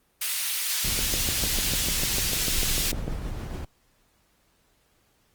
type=high-pass noise; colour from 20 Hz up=pink; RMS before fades=-27 dBFS; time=0.21-2.92 s; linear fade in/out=10 ms; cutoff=2900 Hz; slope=12 dB/octave
type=noise with tremolo; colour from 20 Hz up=brown; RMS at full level=-30 dBFS; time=0.84-3.65 s; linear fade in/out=5 ms; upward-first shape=triangle; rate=7.1 Hz; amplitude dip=35%
type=click train; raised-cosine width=2 ms; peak=-17 dBFS; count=15; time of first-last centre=0.99-3.08 s; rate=6.7 Hz
effects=pink hiss -66 dBFS RMS until 5.34 s + Opus 32 kbps